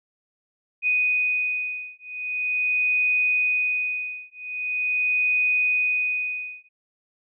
sine beating tone pair, 2489 / 2489.43 Hz, D#7 / D#7, 0 / 0 cents, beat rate 0.43 Hz, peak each -24 dBFS, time 0.82-6.69 s, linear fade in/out 50 ms, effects none

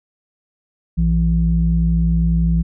sine tone pair together, 59.08 / 167.1 Hz, A#1 / E3, +24 / +24 cents, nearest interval octave + tritone, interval 1800 cents, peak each -15 dBFS, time 0.97-2.63 s, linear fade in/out 20 ms, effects tanh soft clip ceiling -5 dBFS

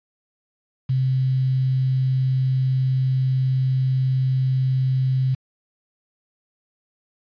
sine tone with quantisation, 130.8 Hz, C3, in tune, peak -17 dBFS, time 0.89-5.35 s, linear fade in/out 10 ms, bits 7, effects resampled to 11025 Hz

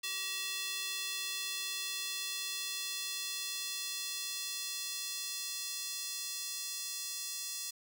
square tone with high-pass filter sweep, 382.1 Hz, G4, 44 cents flat, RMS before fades -39 dBFS, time 0.03-7.71 s, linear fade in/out 10 ms, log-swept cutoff 3100 to 5300 Hz, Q 1.3, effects 11-bit

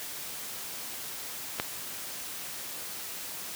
clicks, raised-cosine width 0.3 ms, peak -24 / -11 dBFS, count 2, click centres 1.587 / 1.599 s, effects white hiss -39 dBFS RMS until 3.55 s + high-pass 80 Hz 12 dB/octave

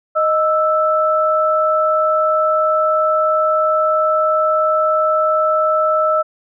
sine tone pair together, 622.2 / 1318.5 Hz, D#5 / E6, 0 / 0 cents, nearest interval octave + minor second, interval 1300 cents, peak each -15 dBFS, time 0.15-6.23 s, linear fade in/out 20 ms, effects none

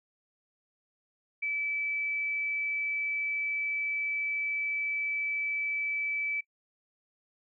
sine tone, 2307 Hz, D7, 31 cents flat, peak -29 dBFS, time 1.42-6.41 s, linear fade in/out 10 ms, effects noise-tail reverb RT60 0.1 s tail -22 dB re dry

